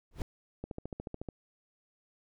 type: noise with exponential growth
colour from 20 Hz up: brown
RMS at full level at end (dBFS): -30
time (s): 0.11-0.22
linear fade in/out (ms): 2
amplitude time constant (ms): 23
type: click train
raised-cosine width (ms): 2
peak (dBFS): -25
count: 10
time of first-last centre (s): 0.64-1.287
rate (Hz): 13.9
effects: none